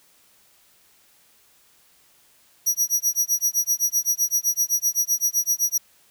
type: tone with tremolo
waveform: sawtooth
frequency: 5790 Hz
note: F#8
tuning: 38 cents flat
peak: -14 dBFS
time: 2.66-5.78 s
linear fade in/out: 10 ms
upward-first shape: sine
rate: 7.8 Hz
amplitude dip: 100%
effects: white hiss -58 dBFS RMS until 6.1 s